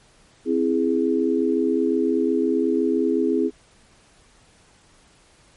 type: chord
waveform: sine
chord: C augmented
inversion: none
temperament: equal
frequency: 261.6 / 329.6 / 415.3 Hz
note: C4 / E4 / G#4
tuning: 0 / 0 / 0 cents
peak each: -22 dBFS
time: 0.45-3.51 s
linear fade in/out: 50 ms
effects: pink hiss -55 dBFS RMS until 5.56 s + MP3 48 kbps